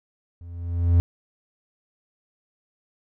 triangle tone with level ramp, 86 Hz, F2, 26 cents flat, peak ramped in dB -37 to -10 dBFS, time 0.41-1 s, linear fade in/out 0 ms, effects none

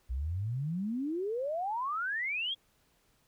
sine exponential sweep, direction up, 58.9 to 3382 Hz, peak -31 dBFS, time 0.09-2.55 s, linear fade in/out 20 ms, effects pink hiss -70 dBFS RMS until 3.27 s

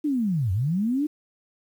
sine linear two-way sweep, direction down then up, 309.4 to 87.31 to 309.4 Hz, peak -21 dBFS, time 0.04-1.07 s, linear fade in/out 10 ms, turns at 0.52 s, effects 9-bit

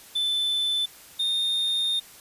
triangle tone pair in turn, 3520 / 3656 Hz, A7 / A#7, 0 / -34 cents, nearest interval minor second, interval 66 cents, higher second, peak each -21 dBFS, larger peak neither, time 0.15-0.86 / 1.19-2 s, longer second, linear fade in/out 10 ms, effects white hiss -48 dBFS RMS until 2.2 s + resampled to 32000 Hz

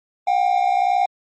triangle tone pair together, 722.4 / 784 Hz, F#5 / G5, -42 / 0 cents, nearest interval minor second, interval 142 cents, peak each -16 dBFS, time 0.27-1.06 s, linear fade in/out 5 ms, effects MP3 32 kbps

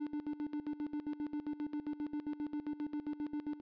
triangle tone with tremolo, 296.7 Hz, D4, 18 cents sharp, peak -33 dBFS, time 0-3.61 s, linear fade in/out 20 ms, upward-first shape square, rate 7.5 Hz, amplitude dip 80%, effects resampled to 11025 Hz

